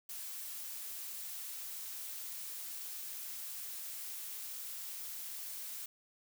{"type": "noise", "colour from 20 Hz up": "blue", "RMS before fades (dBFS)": -44, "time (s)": [0.09, 5.86], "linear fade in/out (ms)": 5, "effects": []}